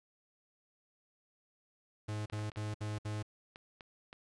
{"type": "tone bursts", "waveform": "45% pulse", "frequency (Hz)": 106.1, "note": "G#2", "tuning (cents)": 38, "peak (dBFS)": -36, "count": 5, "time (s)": [2.08, 3.228], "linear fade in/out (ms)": 10, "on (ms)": 180, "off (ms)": 62}
{"type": "clicks", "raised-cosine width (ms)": 0.3, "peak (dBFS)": -33, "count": 9, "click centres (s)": [2.299, 2.334, 2.392, 2.43, 2.518, 2.56, 3.559, 3.808, 4.129]}
{"effects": ["resampled to 22050 Hz", "11-bit"]}